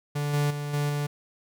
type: tone with level steps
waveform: 45% pulse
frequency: 145.8 Hz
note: D3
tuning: 12 cents flat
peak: -26 / -22 / -30 / -24 / -26 dBFS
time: 0.15-1.07 s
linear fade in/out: 10 ms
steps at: 0.33 / 0.5 / 0.73 / 0.89 s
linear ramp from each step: 10 ms
effects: none